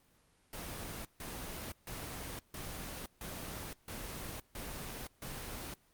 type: noise bursts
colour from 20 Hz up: pink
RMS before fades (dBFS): -43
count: 8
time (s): 0.53-5.74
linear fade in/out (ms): 2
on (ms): 520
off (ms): 150
effects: pink hiss -69 dBFS RMS until 5.93 s + Opus 24 kbps